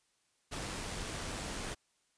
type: noise with amplitude modulation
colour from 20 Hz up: pink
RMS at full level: -39 dBFS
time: 0.51-1.75 s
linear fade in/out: 20 ms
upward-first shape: sine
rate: 97 Hz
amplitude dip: 25%
effects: white hiss -75 dBFS RMS until 2.17 s + resampled to 22050 Hz